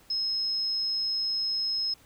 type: tone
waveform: sine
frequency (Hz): 5160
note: E8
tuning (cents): -38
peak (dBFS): -26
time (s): 0.1-1.94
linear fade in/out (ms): 5
effects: pink hiss -58 dBFS RMS until 2.05 s